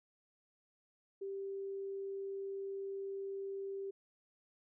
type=tone; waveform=sine; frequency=392 Hz; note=G4; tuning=in tune; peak=-39 dBFS; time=1.21-3.91 s; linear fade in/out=10 ms; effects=none